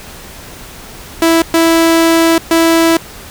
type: tone bursts at uneven times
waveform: sawtooth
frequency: 329.6 Hz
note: E4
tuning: in tune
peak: -3 dBFS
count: 3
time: 1.22-1.42 / 1.54-2.38 / 2.51-2.97 s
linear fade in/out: 2 ms
effects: pink hiss -32 dBFS RMS until 3.3 s